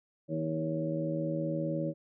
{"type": "harmonic tone with a mistuned harmonic", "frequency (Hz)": 79.5, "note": "D#2", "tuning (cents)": 38, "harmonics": [2, 3, 4, 5, 6, 7], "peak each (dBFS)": [-34, -41, -35, -46, -45, -35], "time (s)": [0.28, 1.94], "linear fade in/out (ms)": 50, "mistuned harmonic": 5, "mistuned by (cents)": 20, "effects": []}